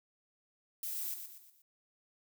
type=noise with echo; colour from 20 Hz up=violet; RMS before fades=-39 dBFS; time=0.83-1.14 s; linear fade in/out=2 ms; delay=120 ms; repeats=4; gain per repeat=-7 dB; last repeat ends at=1.62 s; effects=none